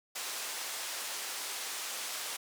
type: band-pass noise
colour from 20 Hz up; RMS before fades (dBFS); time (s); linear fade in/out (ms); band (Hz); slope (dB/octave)
white; -39; 0.15-2.37; 10; 490 to 9000; 12
effects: none